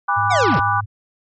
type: chord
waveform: sine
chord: G# half-diminished seventh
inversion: none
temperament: equal with one note detuned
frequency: 809.8 / 987.8 / 1174.7 / 1480 Hz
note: G#5 / B5 / D6 / F#6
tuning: -44 / 0 / 0 / 0 cents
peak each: -21 / -22 / -19 / -22 dBFS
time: 0.08-0.81 s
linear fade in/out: 10 ms
type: tone with tremolo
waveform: sine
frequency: 103.83 Hz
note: G#2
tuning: in tune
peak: -23 dBFS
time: 0.16-0.86 s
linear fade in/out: 20 ms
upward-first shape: triangle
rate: 12 Hz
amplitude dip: 30%
type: linear sweep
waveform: square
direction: down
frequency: 787 to 65.41 Hz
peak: -17 dBFS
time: 0.3-0.6 s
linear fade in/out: 10 ms
effects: MP3 32 kbps